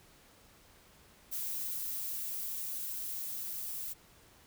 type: noise with level ramp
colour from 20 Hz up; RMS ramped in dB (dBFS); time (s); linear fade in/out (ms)
violet; -37 to -40; 1.31-3.94; 20
effects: pink hiss -61 dBFS RMS until 4.46 s

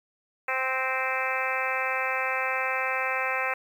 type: harmonic tone with a mistuned harmonic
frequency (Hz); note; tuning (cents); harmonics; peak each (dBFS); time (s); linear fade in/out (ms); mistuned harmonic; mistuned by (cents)
260.8; C4; -5; 2 / 3 / 4 / 5 / 6 / 7 / 8 / 9 / 10; -34 / -34 / -34 / -34 / -34 / -34 / -34 / -34 / -34; 0.48-3.54; 5; 7; +18
effects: 9-bit

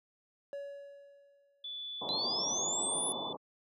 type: tone with exponential decay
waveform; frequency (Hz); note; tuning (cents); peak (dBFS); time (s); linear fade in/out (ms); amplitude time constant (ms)
triangle; 564; C#5; +30; -35; 0.53-1.82; 0; 280
type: tone with pitch glide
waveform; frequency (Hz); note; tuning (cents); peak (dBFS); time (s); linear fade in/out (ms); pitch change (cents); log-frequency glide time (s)
sine; 3465 to 3489; A7 to A7; -27 to -15; -39; 1.64-3.33; 5; +12; 2.46-2.55
type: low-pass noise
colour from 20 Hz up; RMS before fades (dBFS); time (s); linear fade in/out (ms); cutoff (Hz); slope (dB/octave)
white; -40; 2.01-3.37; 10; 1100; 96
type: exponential sweep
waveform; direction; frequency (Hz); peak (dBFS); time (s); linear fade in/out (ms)
sine; up; 3951 to 10548; -32; 2.09-3.12; 0
effects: high-pass 200 Hz 12 dB/octave

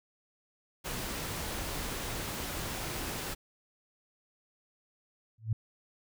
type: noise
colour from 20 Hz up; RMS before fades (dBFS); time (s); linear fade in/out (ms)
pink; -37; 0.84-3.35; 20
type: tone with exponential growth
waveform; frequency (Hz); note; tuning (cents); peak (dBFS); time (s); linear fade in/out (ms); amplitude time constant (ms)
sine; 111; A2; +16; -23; 5.38-5.53; 5; 31
effects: none

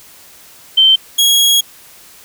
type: tone pair in turn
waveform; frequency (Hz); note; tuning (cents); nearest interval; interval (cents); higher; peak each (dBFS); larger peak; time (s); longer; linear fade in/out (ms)
sine / sawtooth; 3110 / 3310; G7 / G#7; -14 / -6; minor second; 108; second; -5; neither; 0.77-0.96 / 1.18-1.61; second; 10
effects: white hiss -41 dBFS RMS until 2.24 s

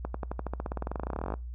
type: accelerating click train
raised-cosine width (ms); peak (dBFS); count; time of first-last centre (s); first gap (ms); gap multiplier
1; -19; 29; 0.05-1.34; 94; 0.94
effects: noise-tail reverb RT60 0.3 s tail -24 dB re dry + added 60 Hz sine -36 dBFS peak until 1.54 s

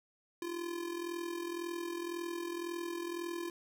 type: tone with amplitude modulation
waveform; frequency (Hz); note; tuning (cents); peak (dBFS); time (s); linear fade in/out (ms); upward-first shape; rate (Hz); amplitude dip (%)
square; 343.1; F4; -31; -35; 0.42-3.5; 2; sine; 41.9; 65
effects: none

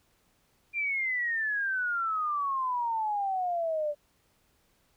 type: exponential sweep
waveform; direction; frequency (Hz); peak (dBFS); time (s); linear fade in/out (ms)
sine; down; 2400 to 580; -27; 0.73-3.95; 50
effects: pink hiss -69 dBFS RMS until 4.96 s

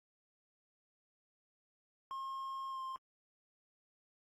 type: tone with pitch glide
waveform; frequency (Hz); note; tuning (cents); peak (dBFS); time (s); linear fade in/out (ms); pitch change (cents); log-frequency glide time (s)
triangle; 1072 to 1054.8; C6 to C6; +42 to +14; -38; 2.11-2.96; 0; -28; 2.69-2.8
effects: AAC 48 kbps

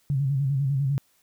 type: tone with vibrato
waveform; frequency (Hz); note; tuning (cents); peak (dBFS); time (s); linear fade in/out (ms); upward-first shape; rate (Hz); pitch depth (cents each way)
sine; 137.6; C#3; -12; -21; 0.1-0.98; 0; square; 10; 66
effects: white hiss -65 dBFS RMS until 1.22 s

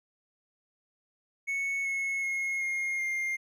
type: tone with pitch steps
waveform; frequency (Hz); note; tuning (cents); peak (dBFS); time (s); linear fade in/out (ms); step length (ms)
triangle; 2209 / 2185 / 2161 / 2137 / 2114; C#7 / C#7 / C#7 / C7 / C7; -7 / -26 / -45 / +36 / +17; -27; 1.47-3.37; 20; 380
effects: none

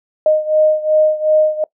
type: beating tone pair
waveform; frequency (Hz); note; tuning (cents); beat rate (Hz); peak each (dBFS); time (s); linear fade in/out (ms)
sine; 617 / 619.7; D#5 / D#5; -15 / -7; 2.7; -12 / -15; 0.26-1.64; 2
effects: noise-tail reverb RT60 0.1 s tail -22 dB re dry

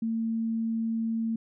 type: tone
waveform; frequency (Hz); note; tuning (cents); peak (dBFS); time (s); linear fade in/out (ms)
sine; 226; A3; +47; -26; 0.02-1.36; 5
effects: none

